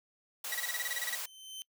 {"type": "high-pass noise", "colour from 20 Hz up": "white", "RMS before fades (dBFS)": -39, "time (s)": [0.44, 1.26], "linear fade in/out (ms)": 5, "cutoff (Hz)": 470, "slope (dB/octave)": 96}
{"type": "tone bursts", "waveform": "sawtooth", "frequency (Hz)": 1937, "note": "B6", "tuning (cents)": -34, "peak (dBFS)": -30, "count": 12, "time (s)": [0.52, 1.151], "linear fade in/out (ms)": 2, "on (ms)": 26, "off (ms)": 29}
{"type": "tone with exponential growth", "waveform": "sawtooth", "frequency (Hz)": 3083, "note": "G7", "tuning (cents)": -29, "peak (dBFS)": -36, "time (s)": [0.74, 1.62], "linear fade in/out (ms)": 0, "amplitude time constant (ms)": 190}
{"effects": ["noise-tail reverb RT60 0.1 s tail -25 dB re dry"]}